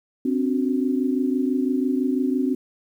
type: tone cluster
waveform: sine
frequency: 260.1 / 286.1 / 369.1 Hz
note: C4 / D4 / F#4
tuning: -10 / -45 / -4 cents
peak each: -21 / -25 / -28 dBFS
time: 0.25-2.55 s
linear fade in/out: 5 ms
effects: 9-bit